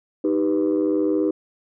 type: chord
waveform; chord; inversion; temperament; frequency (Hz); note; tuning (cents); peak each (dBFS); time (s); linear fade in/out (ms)
sine; Eb augmented; none; equal; 311.1 / 392 / 493.9; Eb4 / G4 / B4; 0 / 0 / 0; -19 / -22 / -24; 0.24-1.31; 5
effects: tanh soft clip ceiling -12 dBFS